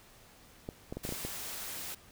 clicks, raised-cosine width 2 ms, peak -24 dBFS, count 7, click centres 0.689 / 0.925 / 0.97 / 1.051 / 1.091 / 1.124 / 1.25 s
white noise, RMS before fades -41 dBFS, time 1.03-1.95 s, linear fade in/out 10 ms
effects pink hiss -58 dBFS RMS until 2.11 s

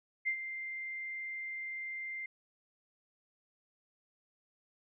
sine tone with ADSR envelope, 2093 Hz, C7, in tune, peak -28 dBFS, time 0.25-2.26 s, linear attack 27 ms, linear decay 81 ms, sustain -10 dB, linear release 4 ms, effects none

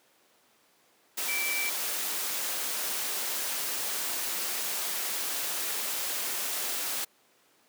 sine tone in noise, 2327 Hz, D7, 17 cents flat, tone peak -30 dBFS, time 1.28-1.7 s, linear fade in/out 10 ms, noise white, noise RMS -32 dBFS, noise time 1.17-7.05 s, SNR -1 dB, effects pink hiss -64 dBFS RMS until 7.68 s + high-pass 300 Hz 12 dB/octave

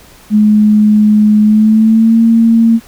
sine tone with pitch glide, 211.7 to 228.2 Hz, G#3 to A#3, +33 to -37 cents, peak -4 dBFS, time 0.3-2.8 s, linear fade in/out 50 ms, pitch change +130 cents, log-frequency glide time 1.42-2.2 s, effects pink hiss -40 dBFS RMS until 2.87 s

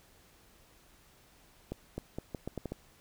accelerating click train, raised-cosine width 2 ms, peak -23 dBFS, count 8, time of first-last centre 1.72-2.72 s, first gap 260 ms, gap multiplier 0.79, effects pink hiss -62 dBFS RMS until 3 s

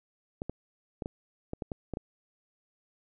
clicks, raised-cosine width 2 ms, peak -21 dBFS, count 9, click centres 0.419 / 0.496 / 1.022 / 1.059 / 1.534 / 1.622 / 1.718 / 1.937 / 1.971 s, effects none

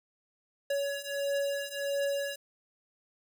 square beating tone pair, 561 / 562.5 Hz, C#5 / C#5, +21 / +25 cents, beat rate 1.5 Hz, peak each -35 / -33 dBFS, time 0.7-2.36 s, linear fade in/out 5 ms, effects none

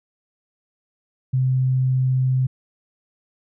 sine tone, 129.6 Hz, C3, 16 cents flat, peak -16 dBFS, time 1.33-2.47 s, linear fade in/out 10 ms, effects none

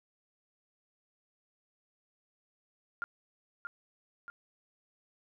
sine tone with echo, 1402 Hz, F6, 6 cents sharp, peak -32 dBFS, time 3.02-3.04 s, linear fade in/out 0 ms, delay 630 ms, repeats 2, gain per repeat -5 dB, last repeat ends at 4.3 s, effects none

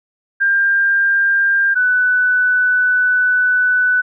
sine tone pair in turn, 1596 / 1493.9 Hz, G6 / F#6, +31 / +16 cents, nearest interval minor second, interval 115 cents, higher first, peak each -11 dBFS, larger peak neither, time 0.4-1.75 / 1.75-4.02 s, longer second, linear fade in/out 20 ms, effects none

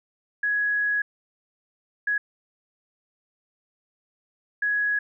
sine tone bursts at uneven times, 1672 Hz, G#6, 11 cents sharp, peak -21 dBFS, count 3, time 0.43-1.02 / 2.07-2.18 / 4.62-4.99 s, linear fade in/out 5 ms, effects none

